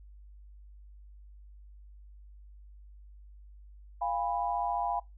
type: chord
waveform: sine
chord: F diminished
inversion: none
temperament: equal with one note detuned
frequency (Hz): 698.5 / 813 / 987.8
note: F5 / Ab5 / Cb6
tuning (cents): 0 / -37 / 0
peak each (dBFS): -33 / -32 / -34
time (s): 4.01-5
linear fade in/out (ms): 10
effects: noise-tail reverb RT60 0.2 s tail -23 dB re dry + added 50 Hz sine -49 dBFS peak until 5.17 s